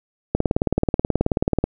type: click train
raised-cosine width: 2 ms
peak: -4 dBFS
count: 25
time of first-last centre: 0.35-1.64 s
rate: 18.6 Hz
effects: none